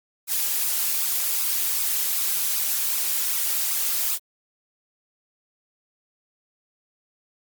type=noise with flanger; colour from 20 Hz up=blue; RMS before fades=-24 dBFS; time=0.27-4.19 s; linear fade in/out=50 ms; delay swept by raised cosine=0.78 to 5.08 ms; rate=2.6 Hz; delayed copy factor=+0.65; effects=Opus 48 kbps